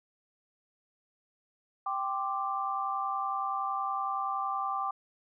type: chord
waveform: sine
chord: G suspended fourth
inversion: none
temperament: just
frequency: 784 / 1045.3 / 1176 Hz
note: G5 / C6 / D6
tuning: 0 / -2 / +2 cents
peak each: -34 / -38 / -32 dBFS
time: 1.86-4.91 s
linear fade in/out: 5 ms
effects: none